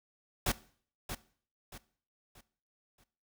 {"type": "noise with echo", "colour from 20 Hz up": "pink", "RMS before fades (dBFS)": -30, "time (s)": [0.46, 0.52], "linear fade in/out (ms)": 5, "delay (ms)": 630, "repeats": 4, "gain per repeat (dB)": -9, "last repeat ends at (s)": 3.04, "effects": ["noise-tail reverb RT60 0.5 s tail -18 dB re dry"]}